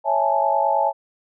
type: chord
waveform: sine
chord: A major seventh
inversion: first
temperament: equal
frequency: 554.4 / 659.3 / 830.6 / 880 Hz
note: C#5 / E5 / G#5 / A5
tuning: 0 / 0 / 0 / 0 cents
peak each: -24 / -23 / -21 / -21 dBFS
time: 0.04-0.93 s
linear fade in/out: 50 ms
effects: none